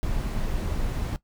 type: noise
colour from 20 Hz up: brown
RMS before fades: -27 dBFS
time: 0.03-1.16 s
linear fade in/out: 0 ms
effects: noise-tail reverb RT60 0.1 s tail -17 dB re dry